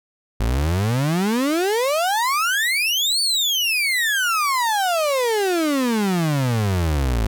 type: exponential two-way sweep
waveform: 35% pulse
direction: up then down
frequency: 51.91 to 4579 to 51.91 Hz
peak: -16 dBFS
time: 0.4-7.27 s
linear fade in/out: 5 ms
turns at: 3.21 s
effects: none